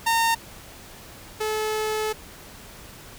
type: tone pair in turn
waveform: sawtooth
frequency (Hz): 915 / 431.8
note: A#5 / A4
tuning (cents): -32 / -33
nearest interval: octave + minor second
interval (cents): 1301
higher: first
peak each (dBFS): -15 / -20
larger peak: first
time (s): 0.06-0.35 / 1.4-2.13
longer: second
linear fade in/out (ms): 10
effects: pink hiss -44 dBFS RMS until 3.18 s